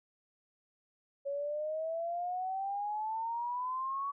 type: exponential sweep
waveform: sine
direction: up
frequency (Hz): 554.4 to 1131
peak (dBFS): -33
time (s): 1.25-4.12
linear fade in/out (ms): 20
effects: none